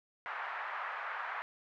white band-pass noise, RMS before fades -40 dBFS, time 0.26-1.42 s, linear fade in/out 0 ms, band 790 to 1700 Hz, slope 24 dB/octave, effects none

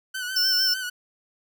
sawtooth tone with vibrato, 1500 Hz, F#6, 23 cents sharp, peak -25 dBFS, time 0.14-0.9 s, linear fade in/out 10 ms, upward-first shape sine, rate 6.6 Hz, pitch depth 51 cents each way
square tone, 5350 Hz, E8, 25 cents sharp, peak -20 dBFS, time 0.36-0.74 s, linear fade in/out 5 ms
effects none

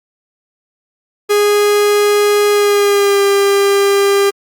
45% pulse tone with pitch glide, 413.1 to 399 Hz, G#4 to G4, -9 to +31 cents, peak -9 dBFS, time 1.29-4.31 s, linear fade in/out 20 ms, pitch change -60 cents, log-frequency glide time 2.51-3.21 s, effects Opus 48 kbps

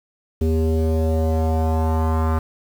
square tone with low-pass filter sweep, 79.9 Hz, D#2, 47 cents sharp, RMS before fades -19 dBFS, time 0.41-2.39 s, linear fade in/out 5 ms, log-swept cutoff 370 to 1200 Hz, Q 2.8, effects 7-bit

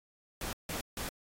pink noise bursts, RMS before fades -38 dBFS, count 3, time 0.41-1.09 s, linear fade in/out 2 ms, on 120 ms, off 160 ms, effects AAC 48 kbps

